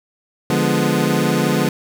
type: chord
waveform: 25% pulse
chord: D diminished seventh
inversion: none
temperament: equal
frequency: 146.83 / 174.61 / 207.7 / 246.9 Hz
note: D3 / F3 / Ab3 / Cb4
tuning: 0 / 0 / 0 / 0 cents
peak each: -17 dBFS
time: 0.5-1.69 s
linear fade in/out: 2 ms
effects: none